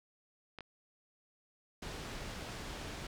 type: clicks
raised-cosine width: 0.3 ms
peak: -29 dBFS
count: 2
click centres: 0.587 / 0.607 s
type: low-pass noise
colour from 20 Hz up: pink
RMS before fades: -44 dBFS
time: 1.82-3.07 s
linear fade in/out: 5 ms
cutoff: 6200 Hz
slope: 12 dB/octave
effects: none